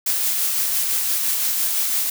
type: noise with tremolo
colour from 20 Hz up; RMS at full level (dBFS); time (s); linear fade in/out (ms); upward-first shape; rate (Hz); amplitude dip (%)
blue; -20; 0.06-2.1; 5; sine; 5.9; 25
effects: none